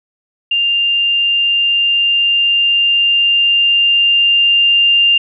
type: tone with level ramp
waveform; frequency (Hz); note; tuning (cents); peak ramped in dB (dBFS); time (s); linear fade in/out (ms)
sine; 2796; F7; +1; -11 to -7; 0.51-5.18; 5
effects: none